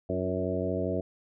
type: harmonic tone with a mistuned harmonic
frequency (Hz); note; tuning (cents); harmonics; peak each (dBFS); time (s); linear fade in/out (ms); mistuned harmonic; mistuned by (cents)
92.5; F#2; 0; 1 / 2 / 3 / 4 / 5 / 6 / 7; -35 / -35 / -35 / -35 / -35 / -35 / -35; 0.09-1.01; 5; 4; -37
effects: none